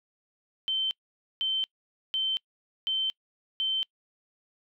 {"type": "tone bursts", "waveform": "sine", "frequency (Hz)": 3096, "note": "G7", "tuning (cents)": -22, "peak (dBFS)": -25, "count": 5, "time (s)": [0.68, 3.83], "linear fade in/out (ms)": 0, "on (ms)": 230, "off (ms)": 500, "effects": ["noise-tail reverb RT60 0.1 s tail -26 dB re dry"]}